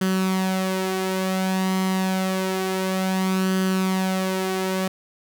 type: tone with flanger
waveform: sawtooth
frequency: 188.4 Hz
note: F#3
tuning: 32 cents sharp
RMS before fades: -23 dBFS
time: 0.01-4.88 s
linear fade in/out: 5 ms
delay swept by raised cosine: 0.64 to 4.34 ms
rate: 0.28 Hz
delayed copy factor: +0.5
effects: none